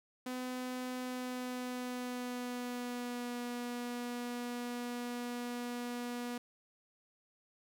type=tone with pitch glide; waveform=sawtooth; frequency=252.7 to 242.5 Hz; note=B3 to B3; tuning=+40 to -31 cents; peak=-34 dBFS; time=0.26-6.38 s; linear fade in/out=5 ms; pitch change=-71 cents; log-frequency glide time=0.99-3.4 s; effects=none

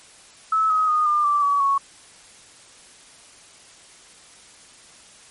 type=tone with pitch steps; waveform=sine; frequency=1300 / 1265.9 / 1232.7 / 1200.4 / 1168.9 / 1138.3 / 1108.4 Hz; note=E6 / D#6 / D#6 / D6 / D6 / C#6 / C#6; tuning=-24 / +30 / -17 / +38 / -9 / +46 / -1 cents; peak=-16 dBFS; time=0.52-1.78 s; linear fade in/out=5 ms; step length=180 ms; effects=white hiss -48 dBFS RMS until 5.3 s + MP3 48 kbps

